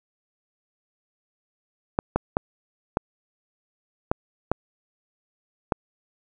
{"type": "clicks", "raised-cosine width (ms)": 1, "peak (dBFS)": -6, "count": 7, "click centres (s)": [1.989, 2.16, 2.369, 2.971, 4.115, 4.516, 5.722], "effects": []}